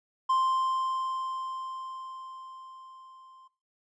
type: tone with level ramp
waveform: triangle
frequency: 1046.5 Hz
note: C6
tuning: in tune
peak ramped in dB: -20 to -50 dBFS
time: 0.29-3.48 s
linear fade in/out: 10 ms
effects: noise-tail reverb RT60 0.4 s tail -20 dB re dry + resampled to 22050 Hz